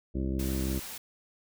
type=harmonic tone; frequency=66 Hz; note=C2; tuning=16 cents sharp; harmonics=1 / 2 / 3 / 4 / 5 / 6 / 8 / 9; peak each=-31 / -38 / -35 / -38 / -36 / -43 / -49 / -50 dBFS; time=0.14-0.8 s; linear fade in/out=20 ms
type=noise; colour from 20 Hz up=white; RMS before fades=-41 dBFS; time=0.39-0.98 s; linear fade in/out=5 ms
effects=none